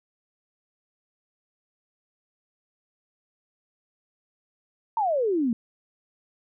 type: exponential sweep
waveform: sine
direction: down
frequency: 934 to 220 Hz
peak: -21 dBFS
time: 4.97-5.53 s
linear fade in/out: 2 ms
effects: none